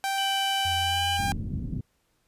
sawtooth tone with pitch glide, 782 to 799.4 Hz, G5 to G5, -4 to +34 cents, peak -22 dBFS, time 0.04-1.32 s, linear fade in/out 0 ms, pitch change +38 cents, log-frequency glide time 0.79-1.03 s
sine tone, 2996 Hz, F#7, 21 cents sharp, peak -28 dBFS, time 0.18-1.17 s, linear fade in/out 2 ms
sine tone with vibrato, 87.31 Hz, F2, in tune, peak -32 dBFS, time 0.65-1.6 s, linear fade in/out 5 ms, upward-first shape sine, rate 7.3 Hz, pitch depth 18 cents each way
white low-pass noise, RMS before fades -32 dBFS, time 1.19-1.81 s, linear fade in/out 2 ms, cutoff 210 Hz, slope 24 dB/octave
effects pink hiss -71 dBFS RMS until 2.27 s + resampled to 32000 Hz

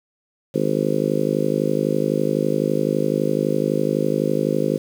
harmonic tone, 51.91 Hz, G#1, in tune, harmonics 3 / 4 / 5 / 6 / 7 / 8 / 9 / 10, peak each -26 / -26 / -26 / -26 / -26 / -26 / -26 / -26 dBFS, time 0.54-4.78 s, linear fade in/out 10 ms, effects 7-bit

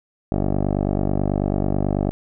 10% pulse tone with low-pass filter, 49.17 Hz, G1, 6 cents sharp, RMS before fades -21 dBFS, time 0.32-2.11 s, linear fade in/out 0 ms, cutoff 560 Hz, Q 2.4, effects none

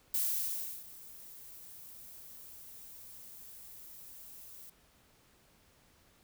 violet noise with ADSR envelope, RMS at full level -31 dBFS, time 0.14-4.7 s, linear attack 4 ms, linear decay 690 ms, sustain -20 dB, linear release 7 ms, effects pink hiss -66 dBFS RMS until 6.23 s

